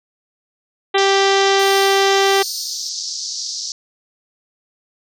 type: harmonic tone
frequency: 392 Hz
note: G4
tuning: in tune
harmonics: 1 / 2 / 3 / 4 / 5 / 6 / 7 / 8 / 9 / 10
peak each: -15 / -18 / -23 / -25 / -23 / -29 / -29 / -25 / -27 / -28 dBFS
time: 0.94-2.43 s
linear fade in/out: 10 ms
type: band-pass noise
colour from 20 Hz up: pink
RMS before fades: -26 dBFS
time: 0.98-3.72 s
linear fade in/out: 2 ms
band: 4500 to 6200 Hz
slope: 48 dB/octave
type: tone with tremolo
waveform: 15% pulse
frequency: 4430 Hz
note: C#8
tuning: 2 cents flat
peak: -22 dBFS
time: 1.59-2.89 s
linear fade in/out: 2 ms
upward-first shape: sine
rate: 1.4 Hz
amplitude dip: 75%
effects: none